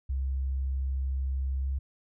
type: tone with pitch glide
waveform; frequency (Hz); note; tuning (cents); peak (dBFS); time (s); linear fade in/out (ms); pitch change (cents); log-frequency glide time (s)
sine; 66.6 to 67.53; C2 to C#2; +31 to -45; -27; 0.09-1.79; 10; +24; 1.61-1.68
effects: none